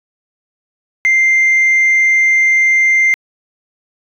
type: tone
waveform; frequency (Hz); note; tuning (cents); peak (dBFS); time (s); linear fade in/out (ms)
sine; 2093; C7; 0; -6; 1.05-3.14; 0
effects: tanh soft clip ceiling -6 dBFS